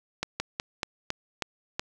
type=slowing click train; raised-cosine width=0.2 ms; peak=-11 dBFS; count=7; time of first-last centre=0.23-1.795 s; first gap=170 ms; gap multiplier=1.17; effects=none